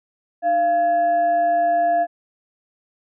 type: tone with frequency modulation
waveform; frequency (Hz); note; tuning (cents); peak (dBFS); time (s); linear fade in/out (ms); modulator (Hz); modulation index
sine; 691; F5; -19; -15; 0.42-2.07; 50; 997; 0.27
effects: none